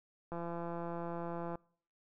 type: click train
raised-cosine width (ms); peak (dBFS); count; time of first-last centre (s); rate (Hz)
1; -28; 211; 0.32-1.555; 170
effects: noise-tail reverb RT60 0.6 s tail -26 dB re dry